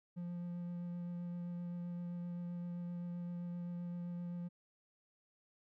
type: tone with vibrato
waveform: triangle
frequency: 174.61 Hz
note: F3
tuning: in tune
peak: -38 dBFS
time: 0.16-4.49 s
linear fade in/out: 20 ms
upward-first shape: triangle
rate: 7.7 Hz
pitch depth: 12 cents each way
effects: none